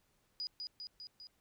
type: tone with echo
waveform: sine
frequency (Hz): 4923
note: D#8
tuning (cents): -19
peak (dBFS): -37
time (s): 0.4-0.47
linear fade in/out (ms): 0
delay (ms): 200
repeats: 4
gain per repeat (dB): -3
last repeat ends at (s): 1.27
effects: pink hiss -75 dBFS RMS until 1.4 s